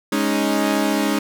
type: chord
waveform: sawtooth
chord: Ab suspended fourth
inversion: none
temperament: equal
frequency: 207.7 / 277.2 / 311.1 Hz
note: Ab3 / Db4 / Eb4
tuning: 0 / 0 / 0 cents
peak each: -18 dBFS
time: 0.12-1.19 s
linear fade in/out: 5 ms
effects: none